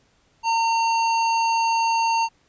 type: tone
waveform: square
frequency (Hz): 913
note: A#5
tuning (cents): -36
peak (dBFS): -19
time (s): 0.43-2.29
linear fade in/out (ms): 50
effects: pink hiss -62 dBFS RMS until 2.48 s + resampled to 16000 Hz